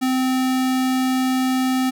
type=tone; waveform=square; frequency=258.6 Hz; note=C4; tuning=20 cents flat; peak=-18 dBFS; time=0.01-1.91 s; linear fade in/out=20 ms; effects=none